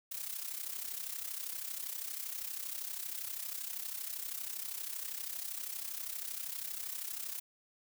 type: noise with amplitude modulation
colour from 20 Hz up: blue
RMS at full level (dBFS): -38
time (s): 0.11-7.4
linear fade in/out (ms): 10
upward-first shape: sine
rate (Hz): 32.6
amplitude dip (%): 70
effects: none